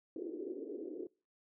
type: band-pass noise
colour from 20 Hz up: white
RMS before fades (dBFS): -43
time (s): 0.16-1.07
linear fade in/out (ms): 2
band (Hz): 300 to 420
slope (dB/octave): 48
effects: noise-tail reverb RT60 0.4 s tail -26 dB re dry

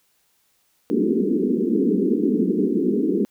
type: band-pass noise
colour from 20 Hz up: pink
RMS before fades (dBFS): -20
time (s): 0.9-3.25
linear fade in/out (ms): 0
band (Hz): 190 to 440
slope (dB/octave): 96
effects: white hiss -65 dBFS RMS until 3.3 s

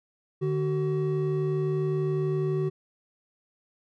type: tone pair together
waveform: triangle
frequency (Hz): 149.8 / 377.5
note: D3 / F#4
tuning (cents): +35 / +35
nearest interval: octave + major third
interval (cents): 1600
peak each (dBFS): -25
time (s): 0.41-2.7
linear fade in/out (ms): 20
effects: none

